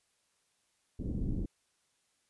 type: low-pass noise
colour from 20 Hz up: pink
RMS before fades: -34 dBFS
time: 0.99-1.46 s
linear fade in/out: 10 ms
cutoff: 330 Hz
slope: 24 dB/octave
effects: white hiss -75 dBFS RMS until 2.29 s + resampled to 24000 Hz